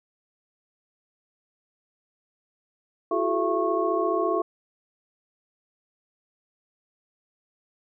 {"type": "tone cluster", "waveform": "sine", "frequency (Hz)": [339.7, 374.5, 428.7, 673, 1097], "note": ["F4", "F#4", "A4", "E5", "C#6"], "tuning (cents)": [-48, 21, -45, 36, -18], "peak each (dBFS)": -28, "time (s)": [3.11, 4.42], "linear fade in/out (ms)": 5, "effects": []}